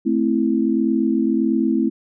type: chord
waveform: sine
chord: A minor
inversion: none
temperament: equal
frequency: 220 / 261.6 / 329.6 Hz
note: A3 / C4 / E4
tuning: 0 / 0 / 0 cents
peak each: -20 dBFS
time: 0.05-1.9 s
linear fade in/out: 20 ms
effects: none